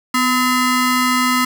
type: ring-modulated tone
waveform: 25% pulse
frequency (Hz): 766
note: G5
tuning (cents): -40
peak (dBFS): -7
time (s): 0.14-1.45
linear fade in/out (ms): 5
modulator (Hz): 516
effects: none